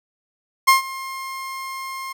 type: tone with ADSR envelope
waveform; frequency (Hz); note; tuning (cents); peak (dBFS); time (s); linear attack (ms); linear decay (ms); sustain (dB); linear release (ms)
30% pulse; 1064; C6; +29; -6; 0.67-2.13; 16; 130; -20; 11
effects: none